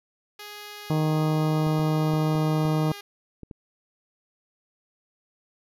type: tone with pitch glide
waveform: 5% pulse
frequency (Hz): 415.3 to 406.5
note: G#4 to G#4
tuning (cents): 0 to -37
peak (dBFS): -27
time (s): 0.39-3.01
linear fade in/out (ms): 5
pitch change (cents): -37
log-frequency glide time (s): 0.74-2.63
type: harmonic tone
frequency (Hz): 155.3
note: D#3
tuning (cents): -3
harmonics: 1 / 2 / 3 / 4 / 5 / 6 / 7 / 8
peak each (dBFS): -22 / -28 / -32 / -34 / -36 / -38 / -39 / -40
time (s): 0.9-2.92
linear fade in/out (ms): 2
type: clicks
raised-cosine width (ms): 3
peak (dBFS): -27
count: 7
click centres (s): 1.668 / 1.794 / 2.137 / 2.353 / 2.653 / 3.433 / 3.512
effects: none